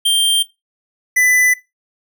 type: tone pair in turn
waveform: square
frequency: 3170 / 1997 Hz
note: G7 / B6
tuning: +19 / +19 cents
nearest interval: minor sixth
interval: 800 cents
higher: first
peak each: -11 dBFS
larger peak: neither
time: 0.05-0.43 / 1.16-1.54 s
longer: neither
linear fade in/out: 10 ms
effects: noise-tail reverb RT60 0.2 s tail -17 dB re dry